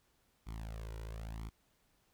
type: tone with flanger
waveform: sawtooth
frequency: 55 Hz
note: A1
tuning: in tune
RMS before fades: -44 dBFS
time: 0.46-1.5 s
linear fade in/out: 20 ms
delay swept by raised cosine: 0.89 to 2.09 ms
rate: 0.98 Hz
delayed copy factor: +0.85
effects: pink hiss -74 dBFS RMS until 2.13 s